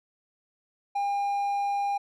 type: tone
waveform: triangle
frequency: 805 Hz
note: G5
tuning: 46 cents sharp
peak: -23 dBFS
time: 0.95-1.98 s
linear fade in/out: 10 ms
effects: none